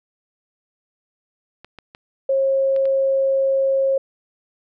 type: clicks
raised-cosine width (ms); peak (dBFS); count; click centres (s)
0.3; -24; 5; 1.646 / 1.787 / 1.949 / 2.763 / 2.855
type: tone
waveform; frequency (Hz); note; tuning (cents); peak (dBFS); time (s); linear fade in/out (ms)
sine; 540; C#5; -45; -15; 2.29-3.98; 5
effects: none